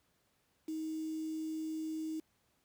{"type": "tone with quantisation", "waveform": "sine", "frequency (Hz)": 315.8, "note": "D#4", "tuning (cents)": 26, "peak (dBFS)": -36, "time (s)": [0.68, 2.2], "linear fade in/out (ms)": 5, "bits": 9, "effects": ["pink hiss -75 dBFS RMS until 2.64 s", "high-pass 60 Hz 12 dB/octave"]}